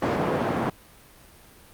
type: band-pass noise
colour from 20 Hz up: white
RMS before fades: -25 dBFS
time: 0.02-0.7 s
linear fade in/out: 5 ms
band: 110 to 770 Hz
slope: 12 dB/octave
effects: pink hiss -51 dBFS RMS until 1.73 s + Opus 48 kbps